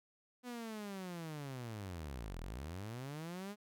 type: linear two-way sweep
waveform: sawtooth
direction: down then up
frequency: 250.3 to 37.83 to 210.9 Hz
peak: -39 dBFS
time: 0.43-3.56 s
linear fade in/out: 50 ms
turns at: 2.4 s
effects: none